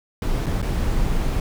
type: noise with dropouts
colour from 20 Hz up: brown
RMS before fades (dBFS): -21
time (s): 0.22-1.4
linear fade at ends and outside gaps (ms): 2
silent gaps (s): 0.461-0.465 / 0.618-0.626
effects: none